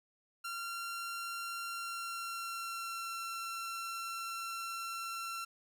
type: tone with pitch glide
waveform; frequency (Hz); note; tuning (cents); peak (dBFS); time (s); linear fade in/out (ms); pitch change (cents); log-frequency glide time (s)
sawtooth; 1376 to 1354.7; F6 to E6; -26 to +47; -35; 0.44-5.45; 10; -27; 1.66-3.2
effects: none